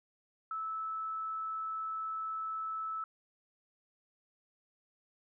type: tone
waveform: sine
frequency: 1308 Hz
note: E6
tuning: 14 cents flat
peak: -35 dBFS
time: 0.51-3.04 s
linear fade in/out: 2 ms
effects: none